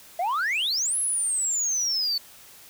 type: exponential two-way sweep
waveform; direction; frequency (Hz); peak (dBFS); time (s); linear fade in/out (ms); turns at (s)
sine; up then down; 659.3 to 11000 to 4446; -20; 0.19-2.18; 5; 0.98
effects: tanh soft clip ceiling -22 dBFS + white hiss -49 dBFS RMS until 2.69 s